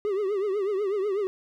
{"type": "tone with vibrato", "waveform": "triangle", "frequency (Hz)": 400, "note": "G4", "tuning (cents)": 35, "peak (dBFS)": -22, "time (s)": [0.05, 1.27], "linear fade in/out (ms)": 0, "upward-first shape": "triangle", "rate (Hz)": 8.1, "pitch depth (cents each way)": 140, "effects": []}